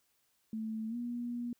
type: tone with pitch glide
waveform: sine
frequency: 220.3 to 240.2 Hz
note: A3 to B3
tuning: +2 to -48 cents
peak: -35 dBFS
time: 0.53-1.53 s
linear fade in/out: 2 ms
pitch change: +150 cents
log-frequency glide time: 0.88-0.96 s
effects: white hiss -75 dBFS RMS until 1.59 s